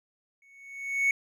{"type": "tone with exponential growth", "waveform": "triangle", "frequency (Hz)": 2217, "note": "C#7", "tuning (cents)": 0, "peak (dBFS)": -17, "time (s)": [0.42, 1.11], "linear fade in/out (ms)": 2, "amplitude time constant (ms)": 150, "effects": ["tanh soft clip ceiling -13 dBFS"]}